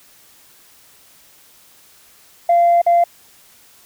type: tone with dropouts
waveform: sine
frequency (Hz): 690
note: F5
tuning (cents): -21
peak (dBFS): -8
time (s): 2.49-3.04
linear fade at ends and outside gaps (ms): 5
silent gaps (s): 2.817-2.864
effects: tanh soft clip ceiling -7 dBFS + white hiss -49 dBFS RMS until 3.85 s

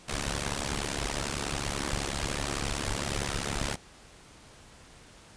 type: noise with amplitude modulation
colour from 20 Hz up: pink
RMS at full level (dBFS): -28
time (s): 0.08-3.76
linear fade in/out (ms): 10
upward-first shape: sine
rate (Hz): 70.8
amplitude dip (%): 95
effects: pink hiss -53 dBFS RMS until 5.36 s + resampled to 22050 Hz

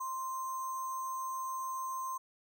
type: tone with sample-and-hold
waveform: sine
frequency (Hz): 1046.5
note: C6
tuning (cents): 0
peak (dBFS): -35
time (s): 0-2.18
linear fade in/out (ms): 10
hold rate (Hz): 7350
effects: none

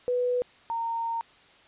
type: tone pair in turn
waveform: sine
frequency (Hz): 493.9 / 920.1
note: B4 / A#5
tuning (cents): 0 / -23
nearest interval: major seventh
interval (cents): 1077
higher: second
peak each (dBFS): -23 / -27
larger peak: first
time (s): 0.08-0.42 / 0.7-1.21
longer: second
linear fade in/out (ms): 0
effects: white hiss -56 dBFS RMS until 1.67 s + resampled to 8000 Hz

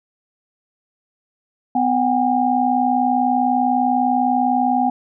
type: tone cluster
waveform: sine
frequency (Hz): 251.3 / 744 / 804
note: B3 / F#5 / G5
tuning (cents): +30 / +9 / +44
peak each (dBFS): -19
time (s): 1.75-4.9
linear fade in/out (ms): 5
effects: none

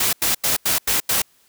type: noise bursts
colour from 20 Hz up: white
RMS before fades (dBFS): -19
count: 6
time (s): 0-1.22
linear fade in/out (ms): 5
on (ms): 130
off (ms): 88
effects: white hiss -58 dBFS RMS until 1.48 s

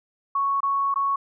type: tone with dropouts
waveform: sine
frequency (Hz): 1108.7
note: C#6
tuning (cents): 0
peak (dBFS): -20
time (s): 0.35-1.16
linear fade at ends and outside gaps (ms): 5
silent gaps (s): 0.605-0.63 / 0.942-0.958
effects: none

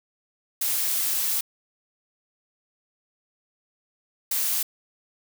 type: noise bursts at uneven times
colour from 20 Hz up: blue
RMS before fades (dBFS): -25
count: 2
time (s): 0.61-1.41 / 4.31-4.63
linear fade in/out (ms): 5
effects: none

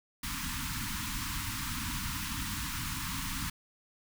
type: band-stop noise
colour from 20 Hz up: pink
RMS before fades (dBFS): -36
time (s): 0.23-3.5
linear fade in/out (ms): 5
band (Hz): 300 to 910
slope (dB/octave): 96
effects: none

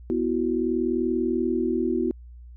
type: chord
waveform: sine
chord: B suspended fourth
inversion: none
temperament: equal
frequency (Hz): 246.9 / 329.6 / 370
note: B3 / E4 / F#4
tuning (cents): 0 / 0 / 0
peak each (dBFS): -26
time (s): 0.1-2.11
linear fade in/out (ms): 0
effects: added 60 Hz sine -41 dBFS peak until 2.56 s

